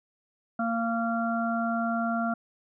harmonic tone, 230 Hz, A#3, 23 cents flat, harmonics 1 / 3 / 5 / 6, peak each -28 / -30 / -40 / -32 dBFS, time 0.59-2.34 s, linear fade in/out 5 ms, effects none

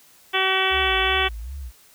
harmonic tone, 380 Hz, F#4, 46 cents sharp, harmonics 1 / 2 / 3 / 4 / 5 / 6 / 7 / 8 / 9, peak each -27 / -27 / -27 / -27 / -27 / -27 / -27 / -27 / -27 dBFS, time 0.33-1.29 s, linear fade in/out 20 ms
sine tone with vibrato, 61.9 Hz, B1, 5 cents sharp, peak -30 dBFS, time 0.7-1.72 s, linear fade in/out 50 ms, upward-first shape sine, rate 2.6 Hz, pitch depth 230 cents each way
effects white hiss -53 dBFS RMS until 1.94 s

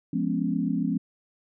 sine chord, C# dominant seventh, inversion first, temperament just, 173.24 / 207.9 / 249.5 / 277.2 Hz, E#3 / G#3 / B3 / C#4, -14 / +2 / +18 / 0 cents, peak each -29 dBFS, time 0.13-0.98 s, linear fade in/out 5 ms, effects none

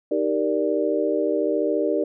sine chord, Eb major seventh, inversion none, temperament equal, 311.1 / 392 / 466.2 / 587.3 Hz, Eb4 / G4 / Bb4 / D5, 0 / 0 / 0 / 0 cents, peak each -25 dBFS, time 0.11-2.04 s, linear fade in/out 5 ms, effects none

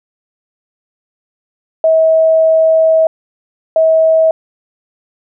sine tone bursts at uneven times, 643 Hz, E5, 43 cents flat, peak -6 dBFS, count 2, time 1.84-3.07 / 3.76-4.31 s, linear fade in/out 2 ms, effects none

